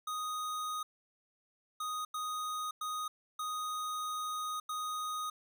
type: tone bursts at uneven times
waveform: square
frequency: 1244.5 Hz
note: D#6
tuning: in tune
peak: -36 dBFS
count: 6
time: 0.07-0.83 / 1.8-2.05 / 2.14-2.71 / 2.81-3.08 / 3.39-4.6 / 4.69-5.3 s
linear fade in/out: 5 ms
effects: none